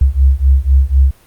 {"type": "beating tone pair", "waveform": "sine", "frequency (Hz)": [65.41, 69.41], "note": ["C2", "C#2"], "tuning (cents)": [0, 3], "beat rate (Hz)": 4, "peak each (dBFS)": -10, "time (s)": [0.01, 1.11], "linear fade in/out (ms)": 5, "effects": ["pink hiss -48 dBFS RMS until 1.26 s", "Opus 32 kbps"]}